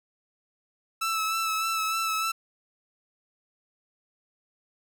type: tone with vibrato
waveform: sawtooth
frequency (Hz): 1314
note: E6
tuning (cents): -6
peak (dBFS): -22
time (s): 1.01-2.32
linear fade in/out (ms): 10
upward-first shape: sine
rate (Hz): 3.3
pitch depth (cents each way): 25
effects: none